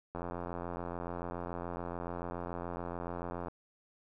click train, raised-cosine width 1 ms, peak -25 dBFS, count 291, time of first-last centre 0.15-3.483 s, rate 87 Hz, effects none

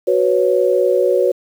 sine chord, F# suspended fourth, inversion none, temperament equal, 370 / 493.9 / 554.4 Hz, F#4 / B4 / C#5, 0 / 0 / 0 cents, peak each -16 dBFS, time 0.07-1.32 s, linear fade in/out 10 ms, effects 7-bit

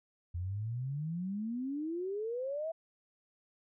sine exponential sweep, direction up, 84 to 666 Hz, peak -34 dBFS, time 0.34-2.72 s, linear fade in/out 10 ms, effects none

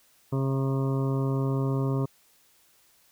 harmonic tone with a mistuned harmonic, 135 Hz, C#3, 45 cents flat, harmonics 1 / 2 / 3 / 4 / 5 / 7 / 8 / 9, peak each -25 / -31 / -33 / -39 / -43 / -43 / -42 / -45 dBFS, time 0.32-2.06 s, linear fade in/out 10 ms, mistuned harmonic 5, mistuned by -16 cents, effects white hiss -62 dBFS RMS until 3.11 s

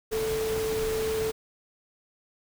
sine tone in noise, 440 Hz, A4, in tune, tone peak -26 dBFS, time 0.11-1.32 s, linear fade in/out 20 ms, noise pink, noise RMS -35 dBFS, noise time 0.11-1.32 s, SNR +6 dB, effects none

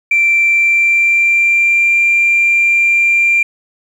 sine tone with pitch glide, 2349 to 2376 Hz, D7 to D7, 0 to +20 cents, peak -7 dBFS, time 0.11-3.43 s, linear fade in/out 5 ms, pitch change +20 cents, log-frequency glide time 0.5-1.97 s, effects tanh soft clip ceiling -4 dBFS + 7-bit

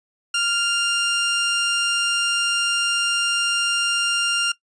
25% pulse tone pair together, 1397 / 2794 Hz, F6 / F7, 0 / 0 cents, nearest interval octave, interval 1200 cents, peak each -19 dBFS, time 0.34-4.52 s, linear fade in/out 5 ms, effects noise-tail reverb RT60 0.1 s tail -19 dB re dry + resampled to 22050 Hz

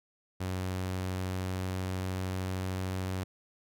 sawtooth tone with pitch glide, 92.7 to 93.45 Hz, F#2 to F#2, +4 to +18 cents, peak -28 dBFS, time 0.4-3.24 s, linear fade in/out 10 ms, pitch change +14 cents, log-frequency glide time 0.76-2.85 s, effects none

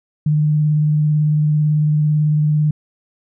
sine tone with vibrato, 151.3 Hz, D#3, 48 cents flat, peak -12 dBFS, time 0.26-2.71 s, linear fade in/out 5 ms, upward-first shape sine, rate 18 Hz, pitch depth 18 cents each way, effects none

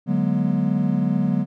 triangle chord, G# half-diminished seventh, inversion second, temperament equal with one note detuned, 146.83 / 185 / 207.7 / 241.2 Hz, D3 / F#3 / G#3 / B3, 0 / 0 / 0 / -41 cents, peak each -23 / -20 / -22 / -22 dBFS, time 0.06-1.46 s, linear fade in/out 50 ms, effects none

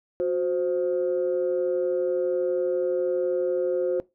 sine tone pair together, 364.6 / 523.3 Hz, F#4 / C5, -25 / 0 cents, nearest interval tritone, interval 625 cents, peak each -24 dBFS, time 0.2-4 s, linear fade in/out 0 ms, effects noise-tail reverb RT60 0.2 s tail -20 dB re dry + tanh soft clip ceiling -16 dBFS

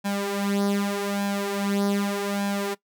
sawtooth tone with flanger, 200.7 Hz, G3, 41 cents sharp, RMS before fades -26 dBFS, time 0.04-2.75 s, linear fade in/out 20 ms, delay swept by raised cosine 1.2 to 4.8 ms, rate 0.83 Hz, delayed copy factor +0.7, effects noise-tail reverb RT60 0.1 s tail -20 dB re dry

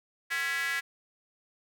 square tone with high-pass filter, 151.6 Hz, D#3, 45 cents flat, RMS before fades -31 dBFS, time 0.3-0.81 s, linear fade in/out 20 ms, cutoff 1800 Hz, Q 5.9, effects none

